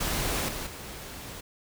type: noise with level steps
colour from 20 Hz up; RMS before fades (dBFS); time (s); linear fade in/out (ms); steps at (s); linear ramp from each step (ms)
pink; -29 / -35 / -41; 0-1.41; 10; 0.48 / 0.66; 10
effects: none